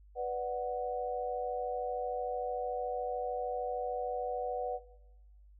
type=chord; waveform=sine; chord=B minor; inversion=none; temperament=equal; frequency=493.9 / 587.3 / 740 Hz; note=B4 / D5 / F#5; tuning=0 / 0 / 0 cents; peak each=-35 / -40 / -36 dBFS; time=0.15-4.8 s; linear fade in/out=50 ms; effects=noise-tail reverb RT60 1.0 s tail -17 dB re dry + added 50 Hz sine -55 dBFS peak until 5.59 s